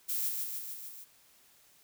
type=noise with echo; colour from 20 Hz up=violet; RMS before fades=-33 dBFS; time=0.08-0.3 s; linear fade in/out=20 ms; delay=150 ms; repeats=5; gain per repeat=-3 dB; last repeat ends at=1.05 s; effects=white hiss -63 dBFS RMS until 1.83 s